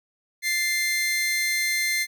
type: tone pair together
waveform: sawtooth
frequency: 1760 / 2090 Hz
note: A6 / C7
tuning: 0 / -2 cents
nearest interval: minor third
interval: 298 cents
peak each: -30 / -19 dBFS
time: 0.42-2.07 s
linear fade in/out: 50 ms
effects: none